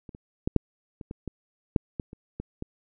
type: clicks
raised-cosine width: 3 ms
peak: -29 / -29 / -12 / -6 / -26 / -22 / -20 / -8 / -17 / -29 / -20 / -20 dBFS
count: 12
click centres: 0.092 / 0.149 / 0.475 / 0.563 / 1.012 / 1.111 / 1.277 / 1.762 / 1.998 / 2.131 / 2.4 / 2.624 s
effects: none